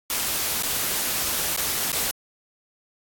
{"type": "noise with dropouts", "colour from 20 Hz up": "white", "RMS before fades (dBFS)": -25, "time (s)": [0.1, 2.11], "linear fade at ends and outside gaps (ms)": 1, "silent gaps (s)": [[0.625, 0.633], [1.564, 1.574], [1.919, 1.928]], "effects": ["AAC 64 kbps"]}